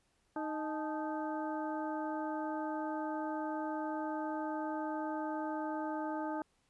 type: harmonic tone with a mistuned harmonic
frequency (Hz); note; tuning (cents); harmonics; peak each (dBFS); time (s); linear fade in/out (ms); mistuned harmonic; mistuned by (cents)
310; D#4; -6; 1 / 2 / 3 / 4 / 5; -38 / -42 / -40 / -47 / -49; 0.36-6.42; 2; 3; -110
effects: pink hiss -75 dBFS RMS until 6.69 s + resampled to 24000 Hz